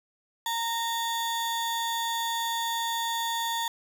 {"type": "tone pair together", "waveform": "35% pulse", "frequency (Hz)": [923, 3466], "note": ["A#5", "A7"], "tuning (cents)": [-17, -27], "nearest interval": "octave + major seventh", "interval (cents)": 2290, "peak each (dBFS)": [-27, -31], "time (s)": [0.46, 3.68], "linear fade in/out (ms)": 2, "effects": []}